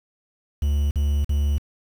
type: tone bursts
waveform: triangle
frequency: 72.1 Hz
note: D2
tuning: 31 cents flat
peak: -16 dBFS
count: 3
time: 0.62-1.582 s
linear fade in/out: 5 ms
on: 290 ms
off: 46 ms
effects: 7-bit